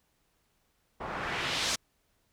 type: noise with low-pass filter sweep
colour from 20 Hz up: white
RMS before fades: -33 dBFS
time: 1-1.76 s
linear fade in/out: 10 ms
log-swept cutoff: 860 to 6500 Hz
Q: 1.2
effects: pink hiss -73 dBFS RMS until 2.32 s